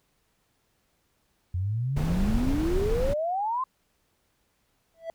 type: exponential sweep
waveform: sine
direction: up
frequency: 86.2 to 1067 Hz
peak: -25 dBFS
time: 1.54-3.64 s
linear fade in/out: 5 ms
type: noise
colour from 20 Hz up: brown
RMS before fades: -27 dBFS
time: 1.96-3.14 s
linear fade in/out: 10 ms
type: tone with exponential growth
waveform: triangle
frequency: 659.3 Hz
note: E5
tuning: in tune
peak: -26 dBFS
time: 4.94-5.1 s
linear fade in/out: 1 ms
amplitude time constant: 34 ms
effects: pink hiss -71 dBFS RMS until 5.14 s